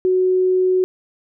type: tone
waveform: sine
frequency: 370 Hz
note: F#4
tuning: in tune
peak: -13 dBFS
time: 0.05-0.84 s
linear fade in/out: 0 ms
effects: none